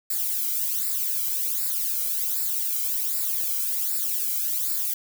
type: noise with flanger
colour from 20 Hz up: violet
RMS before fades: -26 dBFS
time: 0.1-4.94 s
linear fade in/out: 5 ms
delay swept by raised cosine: 0.32 to 1.13 ms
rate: 1.3 Hz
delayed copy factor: -0.85
effects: none